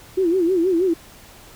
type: tone with vibrato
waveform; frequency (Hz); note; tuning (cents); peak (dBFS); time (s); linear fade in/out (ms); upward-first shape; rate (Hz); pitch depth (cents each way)
sine; 355.2; F4; +29; -15; 0.17-0.94; 10; sine; 6.3; 140
effects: pink hiss -45 dBFS RMS until 1.55 s